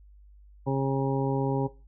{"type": "harmonic tone", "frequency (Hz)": 135.7, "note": "C#3", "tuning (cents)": -36, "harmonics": [1, 2, 3, 4, 6, 7], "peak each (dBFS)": [-27, -30, -32, -33, -35, -35], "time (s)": [0.66, 1.68], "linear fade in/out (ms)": 20, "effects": ["noise-tail reverb RT60 0.3 s tail -17 dB re dry", "added 50 Hz sine -50 dBFS peak until 1.87 s"]}